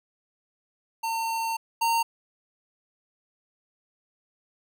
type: tone pair in turn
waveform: square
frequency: 907 / 919.7 Hz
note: A#5 / A#5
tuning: -48 / -24 cents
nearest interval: unison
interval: 24 cents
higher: second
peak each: -27 / -22 dBFS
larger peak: second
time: 1.03-1.57 / 1.81-2.03 s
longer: first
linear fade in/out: 10 ms
effects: none